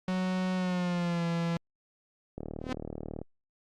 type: tone with pitch glide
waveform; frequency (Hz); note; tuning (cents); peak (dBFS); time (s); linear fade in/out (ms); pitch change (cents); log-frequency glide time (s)
45% pulse; 185 to 168.67; F#3 to E3; 0 to +40; -28; 0.08-1.57; 2; -160; 0.55-1.26
type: click train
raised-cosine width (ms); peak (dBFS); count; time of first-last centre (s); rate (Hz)
2; -24; 33; 2.38-3.216; 38.3
type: tone with exponential growth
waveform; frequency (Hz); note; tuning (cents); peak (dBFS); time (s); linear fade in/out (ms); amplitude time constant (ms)
sawtooth; 256.4; C4; -35; -23; 2.6-2.73; 5; 27
effects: low-pass 5000 Hz 12 dB/octave + Opus 48 kbps